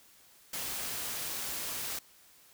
white noise, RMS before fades -37 dBFS, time 0.53-1.99 s, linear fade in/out 5 ms, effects white hiss -60 dBFS RMS until 2.53 s

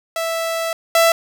sawtooth tone pair in turn, 659 / 664.4 Hz, E5 / E5, -1 / +13 cents, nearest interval unison, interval 14 cents, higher second, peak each -16 / -7 dBFS, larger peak second, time 0.16-0.73 / 0.95-1.12 s, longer first, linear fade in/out 2 ms, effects none

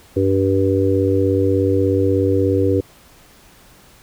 harmonic tone, 96.6 Hz, G2, 25 cents flat, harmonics 1 / 3 / 4 / 5, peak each -19 / -19 / -19 / -19 dBFS, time 0.16-2.81 s, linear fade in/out 10 ms, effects pink hiss -48 dBFS RMS until 4.02 s

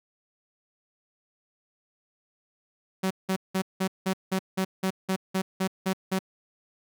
sawtooth tone bursts, 189.2 Hz, F#3, 39 cents sharp, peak -20 dBFS, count 13, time 3.03-6.191 s, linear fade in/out 10 ms, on 77 ms, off 180 ms, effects none

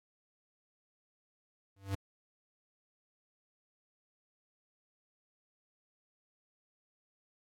square tone with exponential growth, 97.9 Hz, G2, 2 cents flat, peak -30 dBFS, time 1.76-1.95 s, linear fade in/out 5 ms, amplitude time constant 41 ms, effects AAC 48 kbps

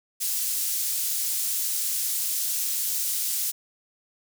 pink high-pass noise, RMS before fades -27 dBFS, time 0.2-3.52 s, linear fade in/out 20 ms, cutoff 7400 Hz, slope 12 dB/octave, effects none

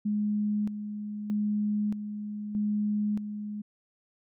sine tone with tremolo, 209 Hz, G#3, 11 cents sharp, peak -25 dBFS, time 0.05-3.62 s, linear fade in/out 10 ms, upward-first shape square, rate 0.8 Hz, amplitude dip 60%, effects none

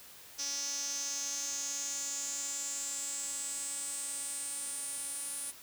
sawtooth tone with band-pass filter sweep, 281.2 Hz, C#4, 25 cents sharp, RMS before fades -38 dBFS, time 0.38-5.52 s, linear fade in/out 20 ms, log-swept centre 5800 to 9800 Hz, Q 7.8, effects white hiss -53 dBFS RMS until 5.62 s

